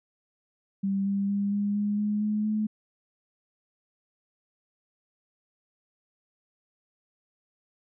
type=tone with pitch steps; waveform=sine; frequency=196 / 198.51 / 201 / 203.6 / 206.2 / 208.9 / 211.5 / 214.2 Hz; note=G3 / G3 / G3 / G#3 / G#3 / G#3 / G#3 / A3; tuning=0 / +22 / +44 / -34 / -12 / +10 / +32 / -46 cents; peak=-24 dBFS; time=0.83-2.67 s; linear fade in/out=10 ms; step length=230 ms; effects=none